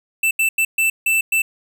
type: tone bursts at uneven times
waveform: square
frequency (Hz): 2659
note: E7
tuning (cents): +14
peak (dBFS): -15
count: 6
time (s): 0.23-0.31 / 0.39-0.49 / 0.58-0.65 / 0.78-0.9 / 1.06-1.21 / 1.32-1.42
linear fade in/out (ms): 5
effects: none